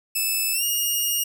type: tone with pitch glide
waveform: 5% pulse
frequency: 2615 to 2852 Hz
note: E7 to F7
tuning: -15 to +36 cents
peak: -13 dBFS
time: 0.15-1.24 s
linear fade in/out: 10 ms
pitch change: +151 cents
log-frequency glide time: 0.53-0.64 s
effects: none